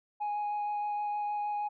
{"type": "tone with vibrato", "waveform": "sine", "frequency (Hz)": 830.6, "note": "G#5", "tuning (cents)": 0, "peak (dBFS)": -28, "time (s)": [0.2, 1.69], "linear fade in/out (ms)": 20, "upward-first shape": "sine", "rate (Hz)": 6.4, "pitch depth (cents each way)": 9, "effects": ["tanh soft clip ceiling -29 dBFS"]}